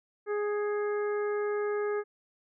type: harmonic tone with a mistuned harmonic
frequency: 415.2 Hz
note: G#4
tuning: in tune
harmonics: 1 / 2 / 3 / 4 / 5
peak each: -28 / -43 / -40 / -42 / -48 dBFS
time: 0.26-2.04 s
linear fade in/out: 50 ms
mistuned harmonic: 5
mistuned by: +26 cents
effects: none